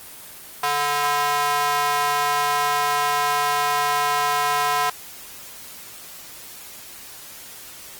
square tone with high-pass filter, 145.4 Hz, D3, 17 cents flat, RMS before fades -21 dBFS, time 0.63-4.9 s, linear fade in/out 5 ms, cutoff 920 Hz, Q 2.3, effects white hiss -40 dBFS RMS until 7.99 s + Opus 24 kbps

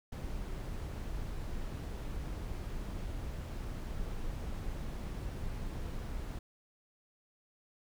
brown noise, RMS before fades -39 dBFS, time 0.12-6.39 s, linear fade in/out 5 ms, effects none

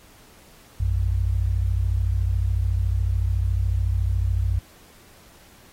sine tone pair together, 58.72 / 92.6 Hz, A#1 / F#2, +13 / +2 cents, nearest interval minor sixth, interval 789 cents, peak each -22 dBFS, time 0.8-4.59 s, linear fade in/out 5 ms, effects pink hiss -52 dBFS RMS until 5.72 s + AAC 48 kbps

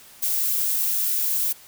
violet noise, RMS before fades -23 dBFS, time 0.22-1.53 s, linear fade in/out 10 ms, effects white hiss -48 dBFS RMS until 1.67 s

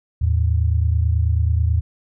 sine tone pair together, 79 / 108.24 Hz, D#2 / A2, +27 / -28 cents, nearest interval perfect fourth, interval 545 cents, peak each -16 / -20 dBFS, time 0.21-1.81 s, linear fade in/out 10 ms, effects none

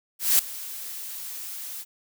blue noise with ADSR envelope, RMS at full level -17 dBFS, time 0.19-1.85 s, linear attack 200 ms, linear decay 4 ms, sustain -19 dB, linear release 44 ms, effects none

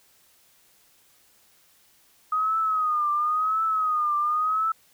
sine tone with vibrato, 1248 Hz, D#6, 5 cents sharp, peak -21 dBFS, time 2.32-4.72 s, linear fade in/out 5 ms, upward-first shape triangle, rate 0.95 Hz, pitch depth 98 cents each way, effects white hiss -60 dBFS RMS until 4.93 s

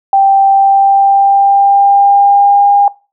sine tone with pitch glide, 784 to 807.9 Hz, G5 to G#5, 0 to -48 cents, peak -4 dBFS, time 0.13-2.88 s, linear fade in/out 2 ms, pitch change +52 cents, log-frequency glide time 0.5-2.69 s, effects noise-tail reverb RT60 0.3 s tail -21 dB re dry

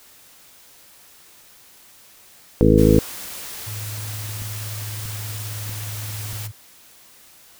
harmonic tone, 53.6 Hz, A1, 45 cents flat, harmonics 1 / 2 / 3 / 4 / 5 / 6 / 8 / 9, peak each -19 / -19 / -19 / -19 / -19 / -19 / -19 / -19 dBFS, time 2.61-2.99 s, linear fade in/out 0 ms
white noise, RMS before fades -34 dBFS, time 2.77-6.48 s, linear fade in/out 20 ms
sine tone with tremolo, 105.9 Hz, G#2, 34 cents sharp, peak -28 dBFS, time 3.66-6.52 s, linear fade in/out 20 ms, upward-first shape square, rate 19 Hz, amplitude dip 25%
click train, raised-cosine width 5 ms, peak -26 dBFS, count 4, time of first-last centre 4.42-6.331 s, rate 1.57 Hz
effects white hiss -49 dBFS RMS until 7.59 s

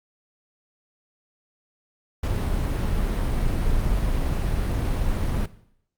brown noise, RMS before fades -23 dBFS, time 2.23-5.46 s, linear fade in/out 5 ms, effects noise-tail reverb RT60 0.7 s tail -17 dB re dry + Opus 48 kbps

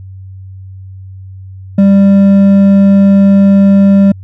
sine tone with hard clipping, 197.3 Hz, G3, 11 cents sharp, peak -4 dBFS, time 1.78-4.12 s, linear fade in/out 5 ms, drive 5 dB, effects added 95 Hz sine -26 dBFS peak until 4.23 s

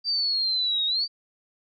sine exponential two-way sweep, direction down then up, 4699 to 3729 to 4699 Hz, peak -22 dBFS, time 0.04-1.08 s, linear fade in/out 50 ms, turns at 0.86 s, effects none

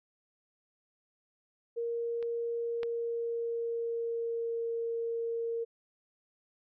sine tone with pitch glide, 467.5 to 462.1 Hz, A#4 to A#4, +5 to -15 cents, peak -31 dBFS, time 1.76-5.65 s, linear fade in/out 20 ms, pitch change -20 cents, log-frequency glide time 2.62-4.68 s
clicks, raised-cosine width 0.3 ms, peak -33 / -24 dBFS, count 2, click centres 2.227 / 2.832 s
effects none

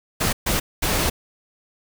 pink noise bursts at uneven times, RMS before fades -21 dBFS, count 3, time 0.2-0.33 / 0.46-0.6 / 0.82-1.1 s, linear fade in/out 10 ms, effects none

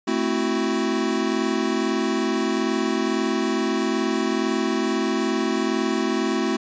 square chord, F# half-diminished seventh, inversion first, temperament equal with one note detuned, 220 / 261.6 / 329.6 / 371.9 Hz, A3 / C4 / E4 / F#4, 0 / 0 / 0 / +9 cents, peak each -27 dBFS, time 0.07-6.57 s, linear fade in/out 10 ms, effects resampled to 16000 Hz

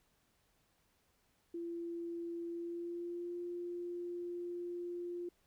sine tone with pitch glide, 340 to 349.8 Hz, F4 to F4, -46 to +3 cents, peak -39 dBFS, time 1.54-5.29 s, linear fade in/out 5 ms, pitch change +49 cents, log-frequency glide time 2.49-3.39 s, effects pink hiss -75 dBFS RMS until 5.46 s

